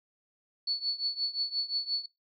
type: tone with tremolo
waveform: sine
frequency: 4435 Hz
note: C#8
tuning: in tune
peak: -25 dBFS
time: 0.67-2.06 s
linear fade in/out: 5 ms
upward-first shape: triangle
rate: 5.7 Hz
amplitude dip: 90%
effects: noise-tail reverb RT60 0.2 s tail -22 dB re dry